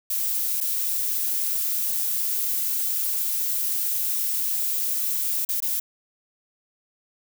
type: noise with dropouts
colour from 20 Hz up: violet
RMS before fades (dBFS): -25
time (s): 0.1-5.8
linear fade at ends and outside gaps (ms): 5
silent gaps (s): 0.605-0.61 / 5.45-5.489 / 5.604-5.623
effects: none